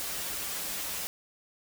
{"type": "noise with comb filter", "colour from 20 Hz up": "white", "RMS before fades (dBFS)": -35, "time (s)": [0, 1.07], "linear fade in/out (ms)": 0, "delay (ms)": 8.2, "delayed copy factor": -0.7, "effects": []}